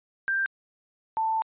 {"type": "tone pair in turn", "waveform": "sine", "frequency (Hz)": [1579, 887.1], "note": ["G6", "A5"], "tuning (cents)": [12, 14], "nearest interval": "minor seventh", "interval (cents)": 998, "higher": "first", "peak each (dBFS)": -23, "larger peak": "neither", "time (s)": [[0.28, 0.46], [1.17, 1.42]], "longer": "second", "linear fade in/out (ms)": 0, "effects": ["resampled to 8000 Hz"]}